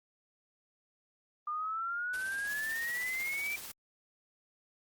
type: exponential sweep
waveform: sine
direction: up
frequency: 1200 to 2357 Hz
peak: -33 dBFS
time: 1.47-3.56 s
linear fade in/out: 5 ms
type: noise with tremolo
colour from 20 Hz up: white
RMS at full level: -43 dBFS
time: 2.13-3.72 s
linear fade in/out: 10 ms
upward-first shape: sine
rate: 16 Hz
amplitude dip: 40%
effects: Opus 32 kbps